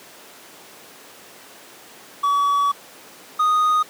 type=tone pair in turn; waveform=triangle; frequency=1137 / 1240.3 Hz; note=C#6 / D#6; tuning=+44 / -6 cents; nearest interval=major second; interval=150 cents; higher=second; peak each=-14 / -13 dBFS; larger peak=second; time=2.23-2.72 / 3.39-3.83 s; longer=first; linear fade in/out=10 ms; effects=pink hiss -43 dBFS RMS until 3.89 s + high-pass 300 Hz 12 dB/octave